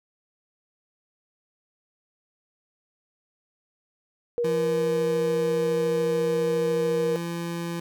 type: tone with vibrato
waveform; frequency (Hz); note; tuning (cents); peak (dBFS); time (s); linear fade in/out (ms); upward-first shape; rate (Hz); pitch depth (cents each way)
sine; 475.8; A#4; +35; -22; 4.38-7.16; 0; sine; 13; 11
type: tone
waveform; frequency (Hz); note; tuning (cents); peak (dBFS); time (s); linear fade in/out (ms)
25% pulse; 170; F3; -46; -25; 4.44-7.8; 5
effects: none